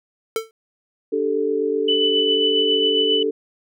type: tone with exponential decay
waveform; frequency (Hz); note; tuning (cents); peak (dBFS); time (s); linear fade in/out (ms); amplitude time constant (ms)
square; 446.4; A4; +25; -17; 0.36-0.51; 1; 31
type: chord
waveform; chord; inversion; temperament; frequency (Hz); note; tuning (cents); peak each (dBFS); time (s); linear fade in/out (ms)
sine; D suspended fourth; none; equal; 293.7 / 392 / 440; D4 / G4 / A4; 0 / 0 / 0; -26 / -24 / -20; 1.12-3.31; 10
type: tone with tremolo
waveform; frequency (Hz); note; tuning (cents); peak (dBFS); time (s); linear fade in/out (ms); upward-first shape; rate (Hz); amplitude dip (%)
sine; 2989; F#7; +17; -16; 1.88-3.23; 5; sine; 7.4; 40
effects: none